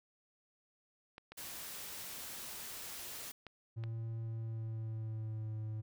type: clicks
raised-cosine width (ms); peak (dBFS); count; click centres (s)
0.3; -33; 4; 1.181 / 1.32 / 3.467 / 3.838
type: noise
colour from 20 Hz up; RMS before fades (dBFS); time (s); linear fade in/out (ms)
white; -46; 1.37-3.32; 10
type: tone with pitch glide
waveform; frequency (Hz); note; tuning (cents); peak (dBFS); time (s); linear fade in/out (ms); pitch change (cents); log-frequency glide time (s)
triangle; 113.5 to 108.81; A#2 to A2; -46 to -19; -36; 3.76-5.82; 20; -73; 4.17-5.56
effects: none